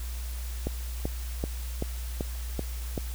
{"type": "click train", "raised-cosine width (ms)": 2, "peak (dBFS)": -16, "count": 7, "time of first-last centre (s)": [0.67, 2.978], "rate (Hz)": 2.6, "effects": ["added 60 Hz sine -32 dBFS peak until 3.14 s", "white hiss -45 dBFS RMS until 3.14 s"]}